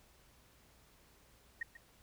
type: tone with echo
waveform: sine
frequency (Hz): 1864.7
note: A#6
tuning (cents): 0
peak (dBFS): -35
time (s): 1.61-1.63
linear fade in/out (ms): 5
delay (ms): 140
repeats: 1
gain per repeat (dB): -14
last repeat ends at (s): 1.77
effects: added 60 Hz sine -70 dBFS peak until 2.02 s + pink hiss -66 dBFS RMS until 2.02 s